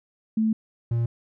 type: tone pair in turn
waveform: sine / triangle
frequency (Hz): 220 / 117.18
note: A3 / A#2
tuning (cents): 0 / +9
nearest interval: major seventh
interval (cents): 1091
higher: first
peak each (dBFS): -19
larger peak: neither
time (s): 0.37-0.53 / 0.91-1.06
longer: first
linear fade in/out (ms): 5
effects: none